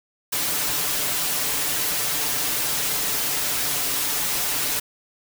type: noise with comb filter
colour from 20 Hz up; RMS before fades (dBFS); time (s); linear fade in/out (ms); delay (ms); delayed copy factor
white; -24; 0.32-4.8; 10; 6.8; +0.7
effects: none